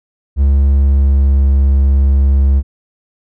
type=tone with pitch glide; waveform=triangle; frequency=69.2 to 68.44 Hz; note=C#2 to C#2; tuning=-2 to -22 cents; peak=-5 dBFS; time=0.36-2.63 s; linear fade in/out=50 ms; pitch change=-20 cents; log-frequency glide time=0.78-1.47 s; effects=none